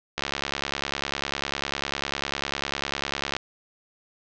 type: click train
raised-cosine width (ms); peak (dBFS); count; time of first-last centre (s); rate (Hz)
0.2; -8; 224; 0.18-3.366; 70
effects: low-pass 5000 Hz 12 dB/octave